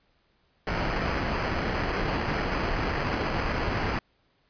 pink noise with sample-and-hold, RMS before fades -28 dBFS, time 0.67-3.99 s, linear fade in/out 2 ms, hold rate 3675 Hz, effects pink hiss -68 dBFS RMS until 4.49 s + resampled to 11025 Hz

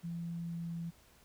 sine tone with pitch glide, 169.4 to 168.04 Hz, E3 to E3, +48 to +34 cents, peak -37 dBFS, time 0.03-0.91 s, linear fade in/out 20 ms, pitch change -14 cents, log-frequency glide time 0.31-0.77 s, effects added 60 Hz sine -68 dBFS peak until 1.24 s + pink hiss -64 dBFS RMS until 1.24 s

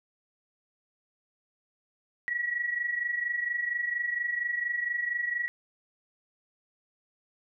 sine tone pair together, 1903.7 / 1928 Hz, A#6 / B6, +36 / -42 cents, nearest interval unison, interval 22 cents, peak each -34 / -29 dBFS, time 2.28-5.48 s, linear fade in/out 0 ms, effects none

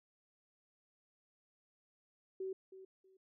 sine tone with echo, 380 Hz, F#4, 46 cents sharp, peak -38 dBFS, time 2.4-2.53 s, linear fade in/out 5 ms, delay 320 ms, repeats 2, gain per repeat -13 dB, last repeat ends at 3.17 s, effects none

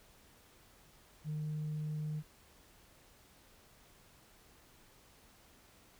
sine tone, 152.7 Hz, D#3, 32 cents flat, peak -34 dBFS, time 1.24-2.23 s, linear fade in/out 50 ms, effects tanh soft clip ceiling -33 dBFS + pink hiss -63 dBFS RMS until 5.99 s

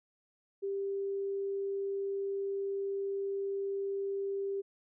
sine tone, 394.7 Hz, G4, 12 cents sharp, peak -32 dBFS, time 0.62-4.62 s, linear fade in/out 20 ms, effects none

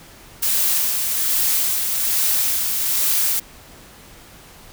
blue noise with tremolo, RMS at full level -18 dBFS, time 0.42-3.4 s, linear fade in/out 10 ms, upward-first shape sine, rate 1.2 Hz, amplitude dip 35%, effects pink hiss -44 dBFS RMS until 4.72 s

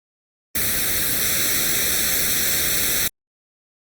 white noise with comb filter, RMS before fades -20 dBFS, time 0.55-3.08 s, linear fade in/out 5 ms, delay 0.51 ms, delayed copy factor +0.85, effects Opus 32 kbps

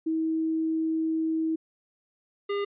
sine / square tone pair in turn, 320.8 / 404.2 Hz, E4 / G#4, -47 / -47 cents, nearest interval major third, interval 400 cents, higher second, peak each -24 / -27 dBFS, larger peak first, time 0.06-1.56 / 2.49-2.65 s, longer first, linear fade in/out 10 ms, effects resampled to 8000 Hz

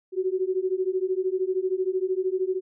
sine beating tone pair, 367.4 / 380.4 Hz, F#4 / F#4, -12 / +48 cents, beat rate 13 Hz, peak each -26 dBFS, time 0.12-2.61 s, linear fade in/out 50 ms, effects none

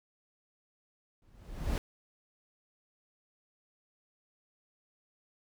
brown noise with exponential growth, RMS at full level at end -26 dBFS, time 1.22-1.78 s, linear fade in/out 1 ms, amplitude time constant 120 ms, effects none

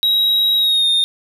triangle tone with pitch glide, 3832 to 3663 Hz, A#7 to A#7, +47 to -31 cents, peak -11 dBFS, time 0.03-1.04 s, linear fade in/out 0 ms, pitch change -78 cents, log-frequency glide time 0.57-0.88 s, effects none

